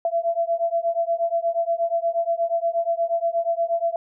sine beating tone pair, 670 / 678.4 Hz, E5 / E5, +28 / +50 cents, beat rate 8.4 Hz, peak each -23 dBFS, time 0.05-3.96 s, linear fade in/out 2 ms, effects none

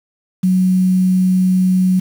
sine tone with quantisation, 185 Hz, F#3, in tune, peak -10 dBFS, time 0.43-2 s, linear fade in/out 10 ms, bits 6, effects none

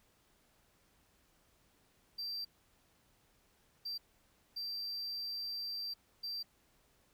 triangle tone bursts at uneven times, 4699 Hz, D8, in tune, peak -37 dBFS, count 4, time 2.18-2.45 / 3.85-3.98 / 4.56-5.94 / 6.23-6.43 s, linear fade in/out 10 ms, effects pink hiss -71 dBFS RMS until 7.13 s

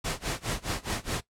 pink noise with tremolo, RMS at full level -29 dBFS, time 0.04-1.21 s, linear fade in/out 10 ms, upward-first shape sine, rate 4.8 Hz, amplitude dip 95%, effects noise-tail reverb RT60 0.1 s tail -17 dB re dry + low-pass 10000 Hz 12 dB/octave

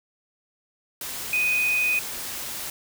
sine tone in noise, 2492 Hz, D#7, 2 cents sharp, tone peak -20 dBFS, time 1.33-1.99 s, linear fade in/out 2 ms, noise white, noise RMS -33 dBFS, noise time 1.01-2.7 s, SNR +10 dB, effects none

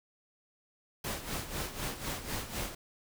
pink noise with tremolo, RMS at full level -35 dBFS, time 1.04-2.75 s, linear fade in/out 5 ms, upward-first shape sine, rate 4 Hz, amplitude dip 70%, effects none

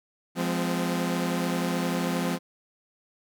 sawtooth chord, F minor, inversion none, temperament equal with one note detuned, 174.61 / 207.7 / 257.1 Hz, F3 / Ab3 / C4, 0 / 0 / -30 cents, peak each -24 / -29 / -26 dBFS, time 0.35-2.39 s, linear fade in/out 50 ms, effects none

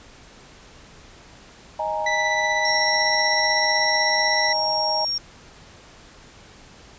sine chord, D# suspended fourth, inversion none, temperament equal, 622.3 / 830.6 / 932.3 Hz, D#5 / G#5 / A#5, 0 / 0 / 0 cents, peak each -27 dBFS, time 1.79-5.05 s, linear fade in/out 5 ms
40% pulse tone with tremolo, 1975.5 Hz, B6, in tune, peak -19 dBFS, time 2.06-4.53 s, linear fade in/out 5 ms, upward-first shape sine, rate 16 Hz, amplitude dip 30%
sine tone, 5560 Hz, F8, 9 cents flat, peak -22 dBFS, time 2.65-5.18 s, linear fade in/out 2 ms
effects pink hiss -47 dBFS RMS until 6.98 s + resampled to 16000 Hz

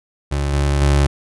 30% pulse tone with level steps, 70.8 Hz, C#2, 37 cents sharp, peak -15 / -12 / -9 dBFS, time 0.31-1.07 s, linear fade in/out 10 ms, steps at 0.53 / 0.81 s, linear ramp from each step 10 ms, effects resampled to 24000 Hz

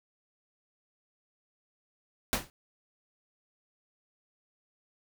pink noise with exponential decay, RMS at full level -24 dBFS, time 2.33-2.5 s, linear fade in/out 0 ms, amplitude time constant 36 ms, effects none

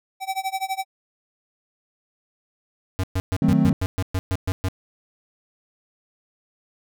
square tone with tremolo, 768 Hz, G5, 36 cents flat, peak -22 dBFS, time 0.2-0.85 s, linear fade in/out 50 ms, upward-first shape sine, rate 12 Hz, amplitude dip 95%
square tone bursts, 93.5 Hz, F#2, 19 cents sharp, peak -21 dBFS, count 11, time 2.99-4.685 s, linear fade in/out 0 ms, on 45 ms, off 120 ms
triangle chord, D# diminished seventh, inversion none, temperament equal, 155.56 / 185 / 220 / 261.6 Hz, D#3 / F#3 / A3 / C4, 0 / 0 / 0 / 0 cents, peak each -19 dBFS, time 3.42-3.73 s, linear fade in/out 2 ms
effects none

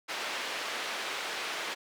white band-pass noise, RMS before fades -36 dBFS, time 0.08-1.75 s, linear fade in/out 20 ms, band 410 to 3100 Hz, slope 12 dB/octave, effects none

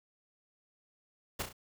pink noise with echo, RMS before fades -35 dBFS, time 1.39-1.43 s, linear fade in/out 10 ms, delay 33 ms, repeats 3, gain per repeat -6 dB, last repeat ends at 1.529 s, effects none

